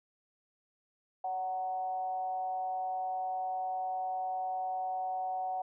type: tone with frequency modulation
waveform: sine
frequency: 745 Hz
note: F#5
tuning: 12 cents sharp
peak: -32 dBFS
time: 1.24-5.62 s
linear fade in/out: 5 ms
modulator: 180 Hz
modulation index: 0.4
effects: none